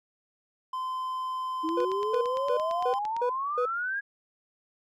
triangle tone, 1030 Hz, C6, 28 cents flat, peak -28 dBFS, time 0.73-2.99 s, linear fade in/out 5 ms
sine exponential sweep, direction up, 312.5 to 1661.2 Hz, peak -28 dBFS, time 1.63-4.01 s, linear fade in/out 20 ms
click train, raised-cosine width 0.2 ms, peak -24 dBFS, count 14, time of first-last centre 1.69-3.166 s, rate 8.81 Hz
triangle tone bursts, 491.9 Hz, B4, 7 cents flat, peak -23 dBFS, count 6, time 1.77-3.656 s, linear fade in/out 5 ms, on 81 ms, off 280 ms
effects none

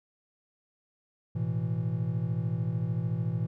triangle chord, A suspended second, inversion none, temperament equal, 110 / 123.47 / 164.81 Hz, A2 / B2 / E3, 0 / 0 / 0 cents, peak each -30 dBFS, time 1.35-3.47 s, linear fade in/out 10 ms, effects none

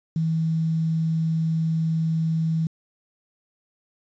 sine tone with quantisation, 161.5 Hz, E3, 35 cents flat, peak -20 dBFS, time 0.16-2.67 s, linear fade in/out 2 ms, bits 8, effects resampled to 16000 Hz

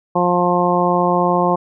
harmonic tone, 177.1 Hz, F3, 24 cents sharp, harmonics 1 / 2 / 3 / 4 / 5 / 6, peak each -20 / -20 / -20 / -20 / -20 / -20 dBFS, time 0.15-1.56 s, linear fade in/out 10 ms, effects none

